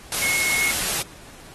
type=tone in noise; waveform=sine; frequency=2177 Hz; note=C#7; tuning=32 cents flat; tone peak=-21 dBFS; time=0.22-0.71 s; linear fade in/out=2 ms; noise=white; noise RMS=-24 dBFS; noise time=0.12-1.02 s; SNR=0 dB; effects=pink hiss -45 dBFS RMS until 1.54 s + AAC 32 kbps